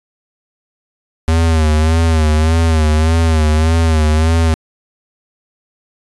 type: tone with vibrato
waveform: square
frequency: 79.6 Hz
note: D#2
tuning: 40 cents sharp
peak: -10 dBFS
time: 1.28-4.54 s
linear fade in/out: 0 ms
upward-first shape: sine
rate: 1.7 Hz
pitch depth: 67 cents each way
effects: resampled to 24000 Hz